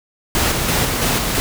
pink noise with tremolo, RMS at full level -17 dBFS, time 0.35-1.4 s, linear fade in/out 0 ms, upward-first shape square, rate 3 Hz, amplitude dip 30%, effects none

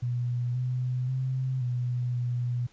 sine tone with pitch steps, 122 / 126.1 / 130.3 / 123.3 / 122.2 Hz, B2 / B2 / C3 / B2 / B2, -21 / +36 / -7 / -2 / -18 cents, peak -26 dBFS, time 0.02-2.67 s, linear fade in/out 10 ms, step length 530 ms, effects pink hiss -60 dBFS RMS until 2.72 s + resampled to 16000 Hz

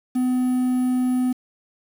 triangle tone with quantisation, 252.4 Hz, B3, 38 cents sharp, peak -16 dBFS, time 0.15-1.33 s, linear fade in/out 10 ms, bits 7, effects none

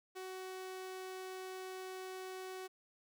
sawtooth tone, 374.3 Hz, F#4, 20 cents sharp, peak -40 dBFS, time 0.15-2.68 s, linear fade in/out 20 ms, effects none

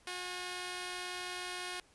5% pulse tone pair together, 361.2 / 820.8 Hz, F#4 / G#5, -42 / -21 cents, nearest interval octave + major second, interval 1421 cents, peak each -28 / -36 dBFS, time 0.07-1.8 s, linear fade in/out 2 ms, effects pink hiss -65 dBFS RMS until 1.94 s + resampled to 24000 Hz

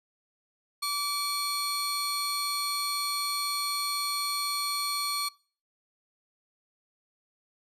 sawtooth tone pair together, 1154 / 4324 Hz, D6 / C#8, -31 / -44 cents, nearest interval octave + major seventh, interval 2287 cents, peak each -28 dBFS, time 0.82-5.29 s, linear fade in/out 10 ms, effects noise-tail reverb RT60 0.4 s tail -23 dB re dry + resampled to 32000 Hz

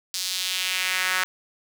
sawtooth tone with high-pass filter sweep, 185 Hz, F#3, in tune, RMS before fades -26 dBFS, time 0.14-1.24 s, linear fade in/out 0 ms, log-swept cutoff 4800 to 1500 Hz, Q 1.8, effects none

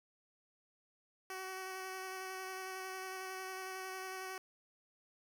10% pulse tone with vibrato, 376.6 Hz, F#4, 31 cents sharp, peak -34 dBFS, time 1.3-4.38 s, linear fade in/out 2 ms, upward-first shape square, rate 11 Hz, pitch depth 10 cents each way, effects 10-bit

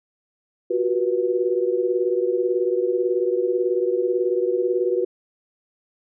sine tone cluster, 359.5 / 377.7 / 485.7 Hz, F#4 / F#4 / B4, -50 / +36 / -29 cents, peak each -23 dBFS, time 0.7-5.05 s, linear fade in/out 10 ms, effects none

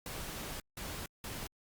pink noise bursts at uneven times, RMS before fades -42 dBFS, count 3, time 0.06-0.6 / 0.77-1.06 / 1.24-1.47 s, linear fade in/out 2 ms, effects Opus 48 kbps

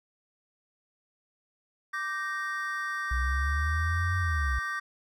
triangle chord, G minor, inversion second, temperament equal with one note detuned, 1174.7 / 1554.5 / 1864.7 Hz, D6 / G6 / Bb6, 0 / -15 / 0 cents, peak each -33 dBFS, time 1.93-4.8 s, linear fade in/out 10 ms
sine linear two-way sweep, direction up then down, 61.3 to 92.5 to 61.3 Hz, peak -26 dBFS, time 3.11-4.59 s, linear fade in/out 5 ms, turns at 4.17 s
effects none

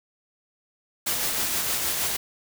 white noise with tremolo, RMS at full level -25 dBFS, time 1.06-2.17 s, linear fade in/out 10 ms, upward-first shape sine, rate 6.4 Hz, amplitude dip 30%, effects none

